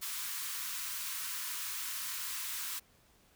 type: high-pass noise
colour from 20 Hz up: white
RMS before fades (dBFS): -39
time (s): 0.01-2.8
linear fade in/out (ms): 20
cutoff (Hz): 950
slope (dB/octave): 96
effects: pink hiss -66 dBFS RMS until 3.35 s